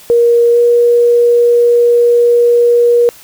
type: tone with pitch glide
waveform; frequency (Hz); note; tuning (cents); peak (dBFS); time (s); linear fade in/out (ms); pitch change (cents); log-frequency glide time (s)
sine; 472.2 to 476.9; A#4 to A#4; +22 to +39; -5; 0.1-3.09; 0; +17; 0.52-0.58
effects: white hiss -38 dBFS RMS until 3.23 s